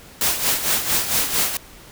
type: noise with tremolo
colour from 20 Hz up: white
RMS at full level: -18 dBFS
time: 0.21-1.57 s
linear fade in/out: 2 ms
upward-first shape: sine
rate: 4.4 Hz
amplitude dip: 65%
effects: pink hiss -44 dBFS RMS until 1.91 s